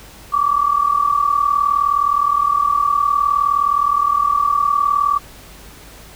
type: tone pair together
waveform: sine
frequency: 1135.3 / 1174.7 Hz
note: C#6 / D6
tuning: +41 / 0 cents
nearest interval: minor second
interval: 59 cents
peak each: -16 dBFS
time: 0.32-5.19 s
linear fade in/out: 20 ms
effects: added 50 Hz sine -43 dBFS peak until 6.15 s + pink hiss -41 dBFS RMS until 6.15 s